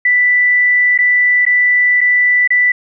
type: tone with dropouts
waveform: sine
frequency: 1978 Hz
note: B6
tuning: 2 cents sharp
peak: -8 dBFS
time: 0.05-2.72 s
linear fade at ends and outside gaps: 5 ms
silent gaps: 0.978-0.987 / 1.453-1.464 / 2.008-2.012 / 2.476-2.504 s
effects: none